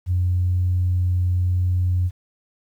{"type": "tone", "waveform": "sine", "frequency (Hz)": 90.1, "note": "F#2", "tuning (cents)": -45, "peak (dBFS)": -16, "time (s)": [0.06, 2.11], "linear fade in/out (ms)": 50, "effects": ["tanh soft clip ceiling -12 dBFS", "9-bit"]}